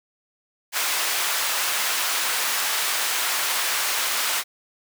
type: high-pass noise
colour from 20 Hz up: pink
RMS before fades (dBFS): -24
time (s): 0.72-4.44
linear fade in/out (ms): 50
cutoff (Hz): 1100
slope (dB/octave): 12
effects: none